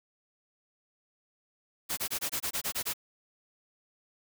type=noise bursts; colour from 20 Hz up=white; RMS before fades=-32 dBFS; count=10; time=1.89-2.937 s; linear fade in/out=20 ms; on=84 ms; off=23 ms; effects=none